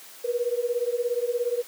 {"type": "beating tone pair", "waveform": "sine", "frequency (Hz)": [473.9, 490.9], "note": ["A#4", "B4"], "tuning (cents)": [28, -10], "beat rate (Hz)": 17, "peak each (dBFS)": -26, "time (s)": [0.24, 1.63], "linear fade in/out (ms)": 10, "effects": ["white hiss -46 dBFS RMS until 1.67 s", "high-pass 300 Hz 12 dB/octave"]}